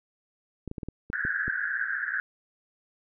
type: clicks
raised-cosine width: 3 ms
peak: -22 dBFS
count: 8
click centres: 0.677 / 0.714 / 0.782 / 0.832 / 0.886 / 1.101 / 1.251 / 1.48 s
type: band-pass noise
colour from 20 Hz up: white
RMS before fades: -30 dBFS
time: 1.13-2.2 s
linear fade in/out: 0 ms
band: 1500 to 1700 Hz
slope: 96 dB/octave
effects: none